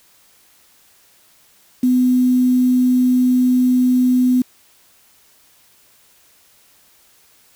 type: tone with quantisation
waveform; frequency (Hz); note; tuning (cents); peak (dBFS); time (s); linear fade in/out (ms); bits
sine; 251.5; B3; +32; -11; 1.83-4.42; 5; 6
effects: white hiss -53 dBFS RMS until 7.55 s